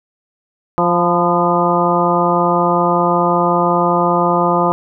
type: harmonic tone with a mistuned harmonic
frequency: 174.61 Hz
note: F3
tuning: in tune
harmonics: 1 / 2 / 3 / 4 / 5 / 6 / 7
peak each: -19 / -19 / -19 / -19 / -19 / -19 / -19 dBFS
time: 0.78-4.72 s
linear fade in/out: 0 ms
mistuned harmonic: 6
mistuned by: -50 cents
effects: none